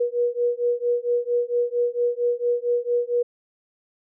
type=beating tone pair; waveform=sine; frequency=480 / 484.4 Hz; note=B4 / B4; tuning=-49 / -34 cents; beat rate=4.4 Hz; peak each=-23 dBFS; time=0-3.23 s; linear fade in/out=10 ms; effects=none